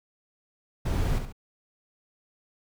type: noise with echo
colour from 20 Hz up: brown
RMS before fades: -26 dBFS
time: 0.85-1.19 s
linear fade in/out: 10 ms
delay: 68 ms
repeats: 2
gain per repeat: -7 dB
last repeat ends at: 1.326 s
effects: none